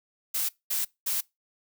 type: noise bursts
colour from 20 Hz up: blue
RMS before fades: -28 dBFS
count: 3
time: 0.34-1.21 s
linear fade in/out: 10 ms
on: 150 ms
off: 210 ms
effects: noise-tail reverb RT60 0.2 s tail -23 dB re dry